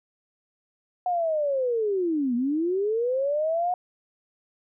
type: linear two-way sweep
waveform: sine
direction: down then up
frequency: 731 to 233.1 to 731 Hz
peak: -22 dBFS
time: 1.06-3.74 s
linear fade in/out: 2 ms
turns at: 2.35 s
effects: none